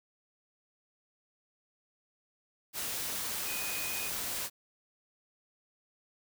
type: tone in noise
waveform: sine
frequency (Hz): 2489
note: D#7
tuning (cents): 0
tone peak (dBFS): -40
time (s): 3.44-4.12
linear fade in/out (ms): 50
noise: white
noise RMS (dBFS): -36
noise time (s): 2.73-4.5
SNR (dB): -7
effects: none